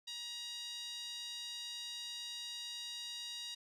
5% pulse tone with band-pass filter, 949 Hz, A#5, 31 cents sharp, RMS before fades -45 dBFS, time 0.07-3.55 s, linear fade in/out 10 ms, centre 3800 Hz, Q 3, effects none

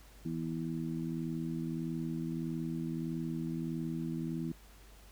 harmonic tone, 81.6 Hz, E2, 17 cents flat, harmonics 2 / 3 / 4, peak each -37 / -39 / -40 dBFS, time 0.25-4.52 s, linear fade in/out 5 ms, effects added 50 Hz sine -55 dBFS peak until 5.11 s + pink hiss -60 dBFS RMS until 5.11 s

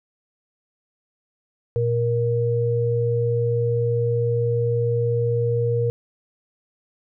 sine tone pair together, 117.77 / 471.7 Hz, A#2 / A#4, +18 / +20 cents, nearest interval 2 octaves, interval 2402 cents, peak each -21 dBFS, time 1.76-5.9 s, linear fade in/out 0 ms, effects none

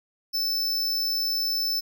square tone, 5280 Hz, E8, 2 cents sharp, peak -24 dBFS, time 0.33-1.81 s, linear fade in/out 20 ms, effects none

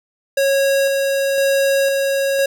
square tone with tremolo, 549 Hz, C#5, 17 cents flat, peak -14 dBFS, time 0.37-2.46 s, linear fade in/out 5 ms, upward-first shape square, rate 0.99 Hz, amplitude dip 25%, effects none

